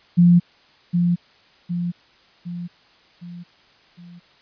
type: tone with echo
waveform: sine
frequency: 174.3 Hz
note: F3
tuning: 3 cents flat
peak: -9 dBFS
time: 0.17-0.4 s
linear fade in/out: 20 ms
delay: 760 ms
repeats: 5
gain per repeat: -6 dB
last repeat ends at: 4.2 s
effects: white hiss -54 dBFS RMS until 4.41 s + resampled to 11025 Hz